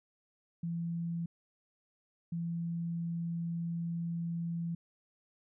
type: tone bursts at uneven times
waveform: sine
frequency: 168.7 Hz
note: E3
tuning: 40 cents sharp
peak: -33 dBFS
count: 2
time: 0.63-1.26 / 2.32-4.75 s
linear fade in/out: 5 ms
effects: none